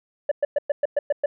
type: tone bursts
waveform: sine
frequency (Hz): 579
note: D5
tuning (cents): -25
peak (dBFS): -14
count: 8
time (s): 0.29-1.26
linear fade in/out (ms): 5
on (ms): 25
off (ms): 110
effects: tanh soft clip ceiling -16 dBFS